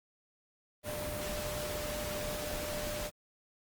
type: tone in noise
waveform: sine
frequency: 598 Hz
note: D5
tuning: 31 cents sharp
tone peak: -39 dBFS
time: 0.83-3.11 s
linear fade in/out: 50 ms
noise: pink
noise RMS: -39 dBFS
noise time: 0.83-3.11 s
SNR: -3 dB
effects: Opus 32 kbps